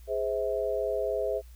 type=chord; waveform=sine; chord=Ab augmented; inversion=none; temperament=just; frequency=415.3 / 519.1 / 648.9 Hz; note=Ab4 / C5 / E5; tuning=0 / -14 / -27 cents; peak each=-31 dBFS; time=0.07-1.42 s; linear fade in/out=50 ms; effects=added 60 Hz sine -46 dBFS peak until 1.55 s + white hiss -62 dBFS RMS until 1.55 s